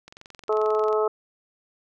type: click train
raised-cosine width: 0.2 ms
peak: -26 dBFS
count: 20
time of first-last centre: 0.08-0.928 s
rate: 22.4 Hz
type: harmonic tone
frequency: 214.9 Hz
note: A3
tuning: 41 cents flat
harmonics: 2 / 3 / 4 / 5 / 6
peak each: -21 / -28 / -31 / -33 / -29 dBFS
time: 0.49-1.08 s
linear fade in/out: 5 ms
effects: none